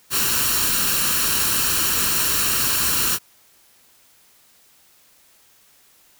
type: noise with comb filter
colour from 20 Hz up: white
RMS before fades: -20 dBFS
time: 0.1-3.19 s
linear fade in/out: 50 ms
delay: 0.71 ms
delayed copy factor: +0.6
effects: white hiss -55 dBFS RMS until 6.19 s